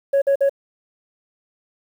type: tone bursts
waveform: sine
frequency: 554.4 Hz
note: C#5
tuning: in tune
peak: -11 dBFS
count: 3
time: 0.13-0.495 s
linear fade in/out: 10 ms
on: 89 ms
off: 49 ms
effects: tanh soft clip ceiling -12 dBFS + 8-bit